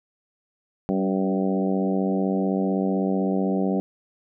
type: harmonic tone with a mistuned harmonic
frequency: 95.8 Hz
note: G2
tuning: 39 cents flat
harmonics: 2 / 3 / 4 / 5 / 6 / 7 / 8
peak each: -23 / -27 / -29 / -31 / -33 / -34 / -35 dBFS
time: 0.89-3.8 s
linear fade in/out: 0 ms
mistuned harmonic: 3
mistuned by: -22 cents
effects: none